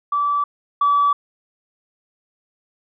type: tone pair in turn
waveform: sine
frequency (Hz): 1157 / 1149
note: D6 / D6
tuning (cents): -26 / -38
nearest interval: unison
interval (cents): 12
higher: first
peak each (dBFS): -16 / -12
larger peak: second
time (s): 0.12-0.44 / 0.81-1.13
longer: neither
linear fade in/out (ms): 5
effects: tanh soft clip ceiling -9 dBFS